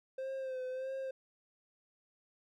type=tone with vibrato; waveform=triangle; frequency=522 Hz; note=C5; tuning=4 cents flat; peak=-35 dBFS; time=0.18-1.11 s; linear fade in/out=5 ms; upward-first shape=sine; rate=1.6 Hz; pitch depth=41 cents each way; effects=none